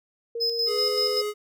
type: tone with pitch glide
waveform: sine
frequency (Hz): 465 to 501.3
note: A#4 to B4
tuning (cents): -4 to +26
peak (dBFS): -28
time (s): 0.35-1.22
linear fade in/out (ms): 5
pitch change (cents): +130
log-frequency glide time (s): 0.67-0.81
type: tone with tremolo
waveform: triangle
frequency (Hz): 5100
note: D#8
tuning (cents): +42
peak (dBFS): -21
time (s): 0.4-1.22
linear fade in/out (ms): 20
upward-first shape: square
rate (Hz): 5.2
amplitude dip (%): 55
type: tone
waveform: square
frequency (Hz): 418.9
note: G#4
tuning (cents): +15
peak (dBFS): -27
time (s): 0.66-1.34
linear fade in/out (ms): 50
effects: none